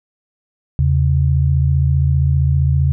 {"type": "tone pair together", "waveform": "sine", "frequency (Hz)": [80.99, 136.2], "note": ["E2", "C#3"], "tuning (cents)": [-30, -30], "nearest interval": "major sixth", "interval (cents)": 900, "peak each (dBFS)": -14, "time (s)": [0.79, 2.92], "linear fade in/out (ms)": 0, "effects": []}